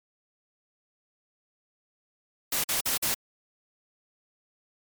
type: noise bursts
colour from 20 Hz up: white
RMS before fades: -27 dBFS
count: 4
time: 2.52-3.144 s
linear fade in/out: 5 ms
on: 120 ms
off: 48 ms
effects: MP3 96 kbps